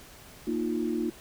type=chord; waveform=sine; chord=Bb suspended fourth; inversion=none; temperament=just; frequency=233.1 / 310.8 / 349.6 Hz; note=Bb3 / Eb4 / F4; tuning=0 / -2 / +2 cents; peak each=-31 dBFS; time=0.47-1.1 s; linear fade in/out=5 ms; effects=pink hiss -50 dBFS RMS until 1.2 s